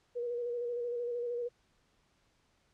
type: tone with vibrato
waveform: sine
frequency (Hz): 480.1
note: B4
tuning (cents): -49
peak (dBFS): -33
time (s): 0.15-1.49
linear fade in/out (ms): 20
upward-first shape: square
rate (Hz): 13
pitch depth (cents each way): 24
effects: pink hiss -72 dBFS RMS until 2.73 s + low-pass 7000 Hz 12 dB/octave